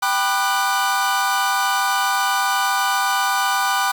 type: chord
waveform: 45% pulse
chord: G major seventh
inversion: none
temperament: equal with one note detuned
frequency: 784 / 987.8 / 1200 / 1480 Hz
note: G5 / B5 / D6 / F#6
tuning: 0 / 0 / +37 / 0 cents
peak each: -23 dBFS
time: 0.02-3.92 s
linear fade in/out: 10 ms
effects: 7-bit